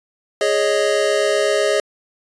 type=chord; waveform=square; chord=Ab suspended fourth; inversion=none; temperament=equal; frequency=415.3 / 554.4 / 622.3 Hz; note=Ab4 / Db5 / Eb5; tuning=0 / 0 / 0 cents; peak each=-20 / -21 / -20 dBFS; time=0.41-1.8 s; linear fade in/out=2 ms; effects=resampled to 22050 Hz